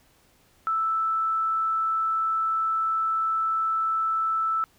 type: tone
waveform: sine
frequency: 1318.5 Hz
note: E6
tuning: in tune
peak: -22 dBFS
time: 0.67-4.64 s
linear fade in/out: 0 ms
effects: pink hiss -61 dBFS RMS until 4.78 s